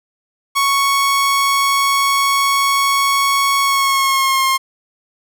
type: tone with pitch glide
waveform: sawtooth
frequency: 1108.7 to 1067.2 Hz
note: C#6 to C6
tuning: 0 to +34 cents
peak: -9 dBFS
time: 0.55-4.58 s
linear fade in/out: 20 ms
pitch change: -66 cents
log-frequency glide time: 3.62-4.47 s
effects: none